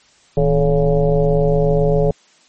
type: tone with frequency modulation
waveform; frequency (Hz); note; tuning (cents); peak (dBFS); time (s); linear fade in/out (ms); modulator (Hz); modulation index
sine; 293.7; D4; 0; -11; 0.37-2.11; 2; 135; 2.3
effects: white hiss -52 dBFS RMS until 2.48 s + MP3 32 kbps